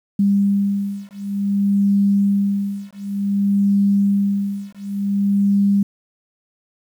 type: beating tone pair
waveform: sine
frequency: 199.7 / 200.25 Hz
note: G3 / G3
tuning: +32 / +37 cents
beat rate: 0.55 Hz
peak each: -18 dBFS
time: 0.19-5.83 s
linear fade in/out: 5 ms
effects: 8-bit